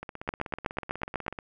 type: two click trains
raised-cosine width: 0.5 ms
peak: -12 / -22 dBFS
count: 9 / 23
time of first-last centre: 0.29-1.281 / 0.03-1.388 s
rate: 8.07 / 16.2 Hz
effects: none